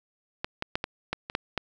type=clicks; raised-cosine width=0.3 ms; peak=-13 / -13 / -10 / -13 / -12 / -19 / -9 / -11 dBFS; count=8; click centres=0.445 / 0.624 / 0.755 / 0.841 / 1.13 / 1.299 / 1.351 / 1.577 s; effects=none